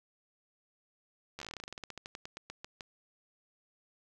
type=slowing click train; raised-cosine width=0.2 ms; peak=-25 dBFS; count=25; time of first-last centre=1.39-2.808 s; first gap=12 ms; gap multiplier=1.12; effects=none